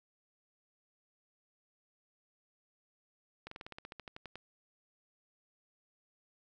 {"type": "slowing click train", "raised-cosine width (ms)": 0.3, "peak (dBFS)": -29, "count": 14, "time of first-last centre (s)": [3.47, 4.356], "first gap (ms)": 44, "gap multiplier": 1.07, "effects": []}